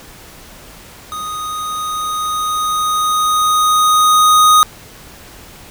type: tone with level ramp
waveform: square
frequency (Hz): 1244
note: D#6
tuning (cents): -1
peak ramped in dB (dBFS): -23 to -6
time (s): 1.12-4.63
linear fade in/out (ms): 0
effects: pink hiss -38 dBFS RMS until 5.7 s